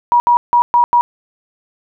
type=tone bursts at uneven times; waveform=sine; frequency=960 Hz; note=B5; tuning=49 cents flat; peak=-7 dBFS; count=5; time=0.12-0.2 / 0.27-0.37 / 0.53-0.62 / 0.74-0.84 / 0.93-1.01 s; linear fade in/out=0 ms; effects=none